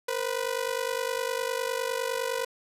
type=ring-modulated tone; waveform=sawtooth; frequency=493.9 Hz; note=B4; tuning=in tune; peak=-21 dBFS; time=0.08-2.45 s; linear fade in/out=5 ms; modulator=24.9 Hz; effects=resampled to 32000 Hz + 8-bit